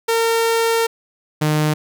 sawtooth tone pair in turn, 457.1 / 152.54 Hz, A#4 / D#3, -34 / -34 cents, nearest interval octave + perfect fifth, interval 1900 cents, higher first, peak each -11 dBFS, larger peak neither, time 0.08-0.87 / 1.41-1.74 s, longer first, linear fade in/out 10 ms, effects none

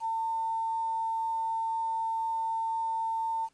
sine tone with quantisation, 901 Hz, A5, 41 cents sharp, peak -28 dBFS, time 0-3.49 s, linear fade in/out 50 ms, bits 9, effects pink hiss -69 dBFS RMS until 3.53 s + resampled to 22050 Hz

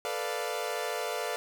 sawtooth chord, B half-diminished seventh, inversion third, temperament equal, 440 / 493.9 / 587.3 / 698.5 Hz, A4 / B4 / D5 / F5, 0 / 0 / 0 / 0 cents, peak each -33 dBFS, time 0.05-1.36 s, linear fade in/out 0 ms, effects none

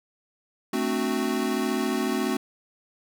square chord, D dominant seventh, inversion second, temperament equal with one note detuned, 220 / 261.6 / 296 / 370 Hz, A3 / C4 / D4 / F#4, 0 / 0 / +14 / 0 cents, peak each -30 / -29 / -33 / -30 dBFS, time 0.73-2.37 s, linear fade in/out 5 ms, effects none

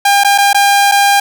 sawtooth tone with dropouts, 803 Hz, G5, 41 cents sharp, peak -3 dBFS, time 0.05-1.2 s, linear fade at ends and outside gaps 5 ms, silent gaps 0.237-0.246 / 0.379-0.383 / 0.531-0.545 / 0.915-0.919 s, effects none

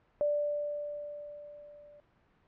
sine tone with level ramp, 587.3 Hz, D5, in tune, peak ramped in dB -25 to -53 dBFS, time 0.21-2 s, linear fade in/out 0 ms, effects pink hiss -68 dBFS RMS until 2.47 s + low-pass 2000 Hz 12 dB/octave

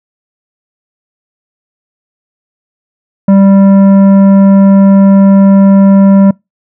sine tone with tanh clipping, 196 Hz, G3, in tune, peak -3 dBFS, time 3.28-6.31 s, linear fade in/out 5 ms, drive 11 dB, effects noise-tail reverb RT60 0.2 s tail -26 dB re dry

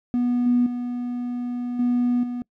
triangle tone with level steps, 244.3 Hz, B3, 19 cents flat, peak -16 / -12 / -23 / -15 / -24 dBFS, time 0.14-2.42 s, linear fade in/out 0 ms, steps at 0.46 / 0.66 / 1.79 / 2.23 s, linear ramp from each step 5 ms, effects noise-tail reverb RT60 0.1 s tail -25 dB re dry + tanh soft clip ceiling -13 dBFS

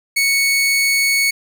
sawtooth tone, 2217 Hz, C#7, in tune, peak -10 dBFS, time 0.16-1.31 s, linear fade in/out 10 ms, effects none

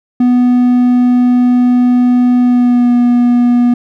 triangle tone with pitch glide, 246.9 to 242.5 Hz, B3 to B3, 0 to -31 cents, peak -4 dBFS, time 0.2-3.74 s, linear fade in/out 5 ms, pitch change -31 cents, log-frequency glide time 2.41-2.93 s, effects none

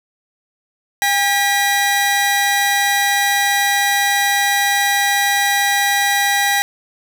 sawtooth tone pair together, 806 / 1938.7 Hz, G5 / B6, +48 / -33 cents, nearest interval octave + minor third, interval 1519 cents, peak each -13 dBFS, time 1.02-6.62 s, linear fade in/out 0 ms, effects none

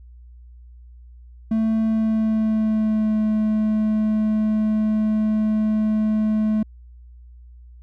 triangle tone with pitch glide, 221.4 to 215.6 Hz, A3 to A3, +11 to -35 cents, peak -15 dBFS, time 1.51-6.63 s, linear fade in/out 5 ms, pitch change -46 cents, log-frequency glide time 1.83-3.18 s, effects added 60 Hz sine -41 dBFS peak until 7.82 s

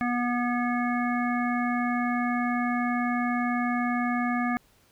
harmonic tone, 243 Hz, B3, 28 cents flat, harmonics 1 / 3 / 5 / 7 / 9, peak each -26 / -31 / -33 / -34 / -36 dBFS, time 0.01-4.57 s, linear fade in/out 0 ms, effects pink hiss -62 dBFS RMS until 4.91 s

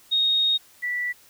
sine tone pair in turn, 3729 / 1961.2 Hz, A#7 / B6, 0 / -13 cents, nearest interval major seventh, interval 1113 cents, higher first, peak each -18 / -24 dBFS, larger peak first, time 0.11-0.58 / 0.82-1.13 s, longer first, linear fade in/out 20 ms, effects white hiss -54 dBFS RMS until 1.29 s

